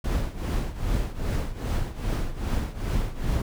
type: noise with tremolo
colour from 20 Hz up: brown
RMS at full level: -23 dBFS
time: 0.04-3.42 s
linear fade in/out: 5 ms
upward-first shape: triangle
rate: 2.5 Hz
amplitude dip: 85%
effects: none